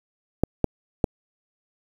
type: clicks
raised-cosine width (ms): 2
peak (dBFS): -5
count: 3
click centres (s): 0.436 / 0.643 / 1.042
effects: 7-bit